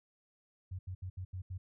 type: tone bursts at uneven times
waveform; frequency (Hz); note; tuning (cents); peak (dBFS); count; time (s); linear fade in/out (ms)
sine; 92.5; F#2; 0; -38; 6; 0.71-0.79 / 0.87-0.95 / 1.02-1.1 / 1.17-1.25 / 1.33-1.42 / 1.5-1.58; 10
effects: none